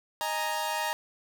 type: chord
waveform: sawtooth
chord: D# suspended fourth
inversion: none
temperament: equal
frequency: 622.3 / 830.6 / 932.3 Hz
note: D#5 / G#5 / A#5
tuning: 0 / 0 / 0 cents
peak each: -32 / -31 / -27 dBFS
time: 0.21-0.93 s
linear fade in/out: 0 ms
effects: none